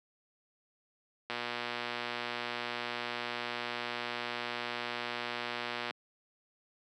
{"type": "click train", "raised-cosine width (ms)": 0.3, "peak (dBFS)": -19, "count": 554, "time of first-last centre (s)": [1.3, 5.908], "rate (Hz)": 120, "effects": ["high-pass 200 Hz 12 dB/octave"]}